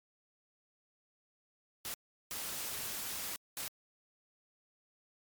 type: noise bursts at uneven times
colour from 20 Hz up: white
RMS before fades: -40 dBFS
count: 3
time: 1.85-1.94 / 2.31-3.36 / 3.57-3.68 s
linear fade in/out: 0 ms
effects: MP3 96 kbps